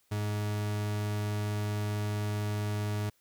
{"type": "tone", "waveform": "40% pulse", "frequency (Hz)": 104.5, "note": "G#2", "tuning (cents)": 11, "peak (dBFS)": -29, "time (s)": [0.11, 3.1], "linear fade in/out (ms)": 10, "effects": ["white hiss -70 dBFS RMS until 3.2 s"]}